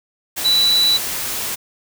sine tone in noise, 3954 Hz, B7, 1 cent sharp, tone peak -12 dBFS, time 0.44-0.98 s, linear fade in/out 20 ms, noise white, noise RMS -24 dBFS, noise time 0.36-1.56 s, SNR +9 dB, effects none

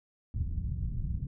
white low-pass noise, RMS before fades -33 dBFS, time 0.34-1.27 s, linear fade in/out 2 ms, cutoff 130 Hz, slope 24 dB/octave, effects none

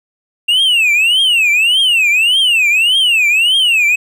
triangle tone with vibrato, 2745 Hz, F7, 31 cents flat, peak -7 dBFS, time 0.48-3.96 s, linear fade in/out 10 ms, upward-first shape triangle, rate 1.7 Hz, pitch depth 300 cents each way, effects none

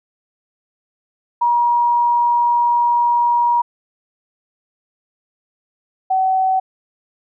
sine tone pair in turn, 954 / 757.2 Hz, A#5 / F#5, +40 / +40 cents, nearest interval major third, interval 400 cents, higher first, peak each -12 / -13 dBFS, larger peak first, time 1.41-3.62 / 6.1-6.6 s, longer first, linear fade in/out 10 ms, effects none

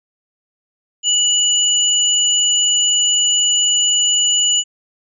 sine tone pair together, 2935 / 6981 Hz, F#7 / A8, -15 / -15 cents, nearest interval octave + minor third, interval 1500 cents, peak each -15 dBFS, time 1.03-4.64 s, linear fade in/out 50 ms, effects none

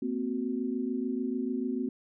sine tone cluster, 231.1 / 257.9 / 370.8 Hz, A#3 / C4 / F#4, -15 / -25 / +4 cents, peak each -34 / -31 / -36 dBFS, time 0.02-1.89 s, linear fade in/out 5 ms, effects none

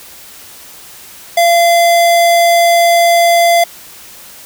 square tone, 685 Hz, F5, 34 cents flat, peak -7 dBFS, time 1.37-3.64 s, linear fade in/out 5 ms, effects white hiss -35 dBFS RMS until 4.45 s

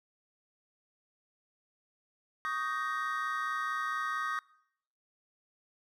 triangle chord, Eb dominant seventh, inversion third, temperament just, 1120.1 / 1244.5 / 1555.6 / 1866.8 Hz, Db6 / Eb6 / G6 / Bb6, +18 / 0 / -14 / +2 cents, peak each -37 / -33 / -38 / -37 dBFS, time 2.45-4.39 s, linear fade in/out 0 ms, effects noise-tail reverb RT60 0.7 s tail -22 dB re dry

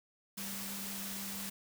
sine tone in noise, 197.4 Hz, G3, 12 cents sharp, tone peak -45 dBFS, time 0.37-1.5 s, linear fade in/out 10 ms, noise white, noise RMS -42 dBFS, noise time 0.37-1.5 s, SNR -6 dB, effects none

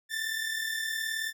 sawtooth tone pair together, 1758 / 1797 Hz, A6 / A6, -2 / +36 cents, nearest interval unison, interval 38 cents, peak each -30 / -30 dBFS, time 0.09-1.33 s, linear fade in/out 50 ms, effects none

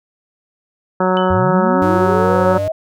harmonic tone, 185 Hz, F#3, in tune, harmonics 1 / 2 / 3 / 4 / 5 / 6 / 7 / 8 / 9, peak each -18 / -19 / -18 / -24 / -20 / -29 / -21 / -29 / -32 dBFS, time 1-2.58 s, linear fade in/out 5 ms
sine tone with exponential decay, 3003 Hz, F#7, 25 cents sharp, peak -22 dBFS, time 1.17-1.41 s, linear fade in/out 0 ms, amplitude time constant 51 ms
sine linear sweep, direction up, 77.1 to 647 Hz, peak -17 dBFS, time 1.3-2.72 s, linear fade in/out 5 ms
square tone with pitch glide, 98 to 97.21 Hz, G2 to G2, 0 to -14 cents, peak -23 dBFS, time 1.82-2.68 s, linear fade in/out 0 ms, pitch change -14 cents, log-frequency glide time 1.97-2.4 s
effects none

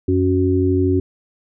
harmonic tone, 92.5 Hz, F#2, in tune, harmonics 1 / 3 / 4, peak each -18 / -18 / -18 dBFS, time 0.08-1 s, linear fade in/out 5 ms, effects none

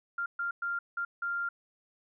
sine tone bursts at uneven times, 1394 Hz, F6, 4 cents flat, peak -30 dBFS, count 5, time 0.18-0.26 / 0.39-0.51 / 0.62-0.79 / 0.97-1.05 / 1.22-1.49 s, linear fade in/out 5 ms, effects none

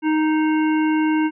harmonic tone with a mistuned harmonic, 311.1 Hz, D#4, in tune, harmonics 1 / 3 / 5 / 7 / 9, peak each -16 / -26 / -30 / -33 / -35 dBFS, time 0.02-1.31 s, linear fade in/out 50 ms, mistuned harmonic 9, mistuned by -17 cents, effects none

